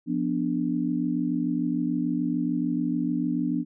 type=chord; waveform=sine; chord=B diminished; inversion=second; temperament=equal; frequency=174.61 / 246.9 / 293.7 Hz; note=F3 / B3 / D4; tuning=0 / 0 / 0 cents; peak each=-30 / -27 / -27 dBFS; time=0.06-3.65 s; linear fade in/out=50 ms; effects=none